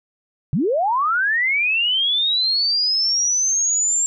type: linear sweep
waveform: sine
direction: up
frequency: 120 to 7460 Hz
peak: -16 dBFS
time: 0.53-4.06 s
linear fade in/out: 0 ms
effects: none